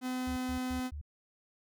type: tone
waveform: 45% pulse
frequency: 254.3 Hz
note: C4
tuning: 49 cents flat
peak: -33 dBFS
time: 0.01-0.91 s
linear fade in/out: 50 ms
type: tone bursts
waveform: sine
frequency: 73.42 Hz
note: D2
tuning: in tune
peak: -38 dBFS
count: 4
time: 0.27-1.014 s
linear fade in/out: 5 ms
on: 96 ms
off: 120 ms
effects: none